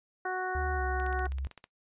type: harmonic tone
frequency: 370 Hz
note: F#4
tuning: in tune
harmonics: 1 / 2 / 3 / 4 / 5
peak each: -36 / -34 / -40 / -36 / -43 dBFS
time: 0.25-1.27 s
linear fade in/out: 5 ms
type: tone with pitch glide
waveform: sine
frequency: 73.42 to 67.33 Hz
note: D2 to C#2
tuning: 0 to -50 cents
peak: -32 dBFS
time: 0.55-1.47 s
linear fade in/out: 0 ms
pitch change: -150 cents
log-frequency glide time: 0.76-0.81 s
type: click train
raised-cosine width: 0.2 ms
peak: -29 dBFS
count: 11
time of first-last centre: 1-1.641 s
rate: 15.6 Hz
effects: noise-tail reverb RT60 0.1 s tail -18 dB re dry + resampled to 8000 Hz